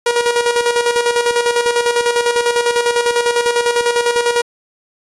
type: tone with tremolo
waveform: sawtooth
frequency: 477.2 Hz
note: A#4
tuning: 41 cents sharp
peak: -7 dBFS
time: 0.06-4.42 s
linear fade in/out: 5 ms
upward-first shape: square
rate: 10 Hz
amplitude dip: 55%
effects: resampled to 24000 Hz